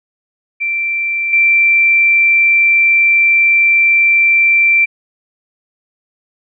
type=tone with level steps; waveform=sine; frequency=2349 Hz; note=D7; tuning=in tune; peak=-14 / -7 dBFS; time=0.6-4.86 s; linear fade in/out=20 ms; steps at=1.33 s; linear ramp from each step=2 ms; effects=none